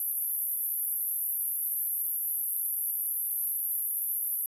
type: band-pass noise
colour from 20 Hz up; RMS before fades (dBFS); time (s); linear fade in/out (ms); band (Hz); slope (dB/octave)
white; -31; 0-4.46; 2; 11000 to 13000; 96
effects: resampled to 32000 Hz